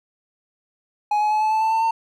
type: tone with pitch steps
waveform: triangle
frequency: 837 / 846.2 / 855.6 / 865 / 874.6 / 884.2 / 894 / 903.8 Hz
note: G#5 / G#5 / A5 / A5 / A5 / A5 / A5 / A5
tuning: +13 / +32 / -49 / -30 / -11 / +8 / +27 / +46 cents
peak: -15 dBFS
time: 1.11-1.91 s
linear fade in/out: 5 ms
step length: 100 ms
effects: none